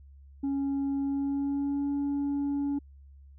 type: tone with pitch glide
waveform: sine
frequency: 276.8 to 283.3 Hz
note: C#4 to C#4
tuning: -2 to +38 cents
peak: -24 dBFS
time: 0.43-2.79 s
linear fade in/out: 10 ms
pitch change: +40 cents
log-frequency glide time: 1.01-1.9 s
effects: tanh soft clip ceiling -26 dBFS + added 69 Hz sine -49 dBFS peak until 3.38 s